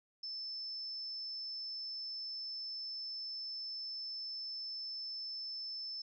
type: tone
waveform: sine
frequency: 5274 Hz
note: E8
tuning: in tune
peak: -40 dBFS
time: 0.23-6.02 s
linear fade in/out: 5 ms
effects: none